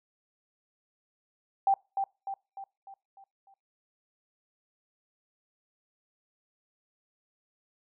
sine tone with echo, 784 Hz, G5, in tune, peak -20 dBFS, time 1.67-1.74 s, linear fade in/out 2 ms, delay 300 ms, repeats 6, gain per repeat -6 dB, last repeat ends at 3.54 s, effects noise-tail reverb RT60 0.3 s tail -25 dB re dry

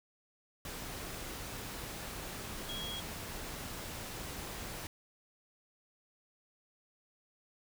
sine tone in noise, 3297 Hz, G#7, 13 cents flat, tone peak -40 dBFS, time 2.69-3 s, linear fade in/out 2 ms, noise pink, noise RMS -43 dBFS, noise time 0.65-4.87 s, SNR 0 dB, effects none

